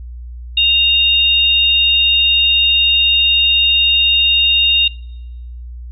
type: tone pair together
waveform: sine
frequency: 2794 / 3710 Hz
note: F7 / A#7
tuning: 0 / -9 cents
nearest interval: perfect fourth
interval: 491 cents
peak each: -12 dBFS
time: 0.57-4.88 s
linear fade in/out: 5 ms
effects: noise-tail reverb RT60 0.9 s tail -24 dB re dry + added 60 Hz sine -27 dBFS peak until 5.91 s